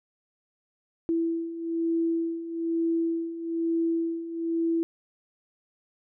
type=beating tone pair; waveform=sine; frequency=330.8 / 331.9 Hz; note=E4 / E4; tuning=+6 / +12 cents; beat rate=1.1 Hz; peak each=-31 / -26 dBFS; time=1.09-4.83 s; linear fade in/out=0 ms; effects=none